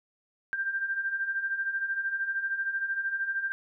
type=beating tone pair; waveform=sine; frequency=1572 / 1585 Hz; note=G6 / G6; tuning=+4 / +19 cents; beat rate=13 Hz; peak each=-35 / -29 dBFS; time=0.53-3.52 s; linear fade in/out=0 ms; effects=none